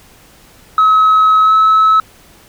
sine tone with pitch glide, 1282 to 1296.1 Hz, E6 to E6, -49 to -30 cents, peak -4 dBFS, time 0.78-2 s, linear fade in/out 2 ms, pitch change +19 cents, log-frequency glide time 1.43-1.53 s, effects tanh soft clip ceiling -4 dBFS + pink hiss -44 dBFS RMS until 2.48 s

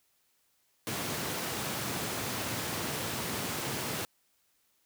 pink high-pass noise, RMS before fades -35 dBFS, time 0.87-4.05 s, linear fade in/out 0 ms, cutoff 100 Hz, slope 24 dB/octave, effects white hiss -72 dBFS RMS until 4.85 s

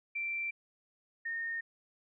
sine tone pair in turn, 2349 / 1836.5 Hz, D7 / A#6, 0 / -26 cents, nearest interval major third, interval 426 cents, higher first, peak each -33 / -34 dBFS, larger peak first, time 0.15-0.51 / 1.25-1.61 s, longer neither, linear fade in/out 10 ms, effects none

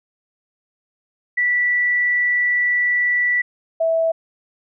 sine tone pair in turn, 1961 / 654.4 Hz, B6 / E5, -13 / -13 cents, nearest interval octave + perfect fifth, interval 1900 cents, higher first, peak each -15 dBFS, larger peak neither, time 1.37-3.42 / 3.8-4.12 s, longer first, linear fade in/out 10 ms, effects none

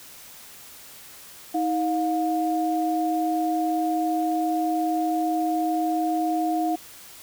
sine tone pair together, 317.6 / 713 Hz, D#4 / F5, +36 / +36 cents, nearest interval octave + major second, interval 1400 cents, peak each -24 dBFS, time 1.54-6.76 s, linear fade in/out 10 ms, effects white hiss -45 dBFS RMS until 7.22 s

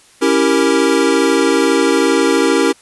square chord, C# diminished seventh, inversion none, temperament equal, 277.2 / 329.6 / 392 / 466.2 Hz, C#4 / E4 / G4 / Bb4, 0 / 0 / 0 / 0 cents, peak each -17 dBFS, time 0.21-2.73 s, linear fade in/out 20 ms, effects white hiss -47 dBFS RMS until 2.81 s + resampled to 24000 Hz

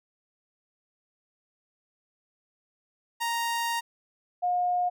sawtooth / sine tone pair in turn, 932.3 / 715.9 Hz, A#5 / F5, 0 / +43 cents, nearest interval perfect fourth, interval 457 cents, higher first, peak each -23 dBFS, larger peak neither, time 3.2-3.81 / 4.42-4.9 s, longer first, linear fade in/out 20 ms, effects none

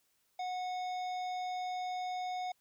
harmonic tone with a mistuned harmonic, 732 Hz, F#5, 19 cents flat, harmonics 1 / 3 / 5 / 7 / 9, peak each -35 / -49 / -51 / -56 / -60 dBFS, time 0.39-2.52 s, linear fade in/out 5 ms, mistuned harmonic 7, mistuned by -21 cents, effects white hiss -75 dBFS RMS until 2.6 s

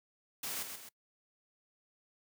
white noise with echo, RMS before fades -39 dBFS, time 0.43-0.63 s, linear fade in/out 5 ms, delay 130 ms, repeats 2, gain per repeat -6 dB, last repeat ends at 0.89 s, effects noise-tail reverb RT60 0.1 s tail -22 dB re dry + high-pass 100 Hz 12 dB/octave

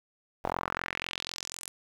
sawtooth tone with band-pass filter sweep, 44 Hz, F1, 14 cents sharp, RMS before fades -37 dBFS, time 0.44-1.68 s, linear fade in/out 0 ms, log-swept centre 760 to 9700 Hz, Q 2.4, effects 9-bit

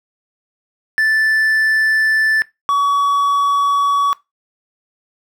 triangle tone pair in turn, 1758 / 1131.4 Hz, A6 / C#6, -2 / +35 cents, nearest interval minor sixth, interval 763 cents, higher first, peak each -10 dBFS, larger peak neither, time 0.98-2.42 / 2.69-4.13 s, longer neither, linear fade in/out 0 ms, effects noise-tail reverb RT60 0.2 s tail -20 dB re dry

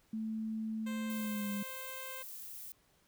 sine tone with pitch glide, 220 to 202.9 Hz, A3 to G#3, 0 to -40 cents, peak -35 dBFS, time 0.13-1.63 s, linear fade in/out 5 ms, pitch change -140 cents, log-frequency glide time 1.1-1.51 s
10% pulse tone, 523.3 Hz, C5, in tune, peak -36 dBFS, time 0.86-2.23 s, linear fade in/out 10 ms
violet noise, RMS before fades -47 dBFS, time 1.1-2.72 s, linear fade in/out 0 ms
effects pink hiss -70 dBFS RMS until 3.07 s

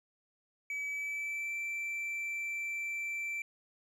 triangle tone with pitch glide, 2287 to 2338 Hz, D7 to D7, -47 to -8 cents, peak -33 dBFS, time 0.7-3.42 s, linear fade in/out 2 ms, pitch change +39 cents, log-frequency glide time 0.88-1.54 s, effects none

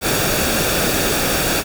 pink noise with comb filter, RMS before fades -18 dBFS, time 0.01-1.64 s, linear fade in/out 50 ms, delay 0.98 ms, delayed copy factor -0.5, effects none

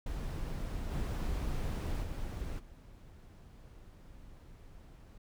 brown noise with level steps, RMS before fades -38 / -35 / -39 / -53 dBFS, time 0.06-5.18 s, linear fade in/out 5 ms, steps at 0.9 / 2.02 / 2.58 s, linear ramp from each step 20 ms, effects none

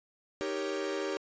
45% pulse chord, Eb dominant seventh, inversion none, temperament equal, 311.1 / 392 / 466.2 / 554.4 Hz, Eb4 / G4 / Bb4 / Db5, 0 / 0 / 0 / 0 cents, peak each -39 / -35 / -40 / -38 dBFS, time 0.41-1.17 s, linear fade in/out 0 ms, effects resampled to 16000 Hz

